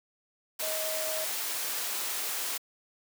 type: tone in noise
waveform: sine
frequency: 630 Hz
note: D#5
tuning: 21 cents sharp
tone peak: -34 dBFS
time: 0.62-1.25 s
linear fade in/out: 10 ms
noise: white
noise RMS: -33 dBFS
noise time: 0.59-2.58 s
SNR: -4 dB
effects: high-pass 400 Hz 12 dB/octave